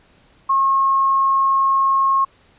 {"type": "tone", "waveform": "sine", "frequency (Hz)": 1083, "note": "C#6", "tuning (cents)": -41, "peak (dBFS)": -13, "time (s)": [0.49, 2.25], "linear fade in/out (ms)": 10, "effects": ["pink hiss -54 dBFS RMS until 2.58 s", "resampled to 8000 Hz"]}